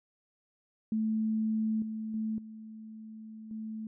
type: tone with level steps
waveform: sine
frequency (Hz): 219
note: A3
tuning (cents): -8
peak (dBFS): -27 / -34 / -30 / -43 / -36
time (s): 0.92-3.87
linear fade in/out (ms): 2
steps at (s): 1.82 / 2.14 / 2.38 / 3.51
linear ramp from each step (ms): 2
effects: none